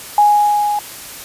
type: tone with level ramp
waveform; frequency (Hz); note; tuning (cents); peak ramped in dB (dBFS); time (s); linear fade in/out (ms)
sine; 830.6; G#5; 0; -6 to -15; 0.18-0.79; 2
effects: white hiss -32 dBFS RMS until 1.24 s + resampled to 32000 Hz